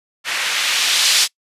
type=noise with low-pass filter sweep; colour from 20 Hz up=violet; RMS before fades=-17 dBFS; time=0.24-1.28 s; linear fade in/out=50 ms; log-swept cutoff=1900 to 4300 Hz; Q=1.1; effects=noise-tail reverb RT60 0.1 s tail -24 dB re dry + resampled to 32000 Hz